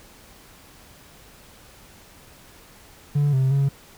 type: tone with pitch steps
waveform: triangle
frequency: 144.8 / 132.2 / 138.7 Hz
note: D3 / C3 / C#3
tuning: -24 / +18 / +1 cents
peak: -14 dBFS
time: 3.15-3.69 s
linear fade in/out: 10 ms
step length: 180 ms
effects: tanh soft clip ceiling -11 dBFS + pink hiss -49 dBFS RMS until 3.97 s